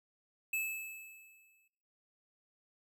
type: tone with exponential decay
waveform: square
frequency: 2610 Hz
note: E7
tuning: 18 cents flat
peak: -32 dBFS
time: 0.53-1.68 s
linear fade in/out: 5 ms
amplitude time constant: 250 ms
effects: noise-tail reverb RT60 0.6 s tail -17 dB re dry